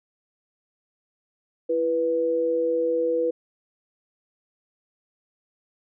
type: tone pair together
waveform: sine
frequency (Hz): 334.7 / 490.4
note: E4 / B4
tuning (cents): +26 / -12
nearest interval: perfect fifth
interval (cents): 662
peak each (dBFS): -28 / -21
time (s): 1.69-3.31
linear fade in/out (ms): 10
effects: none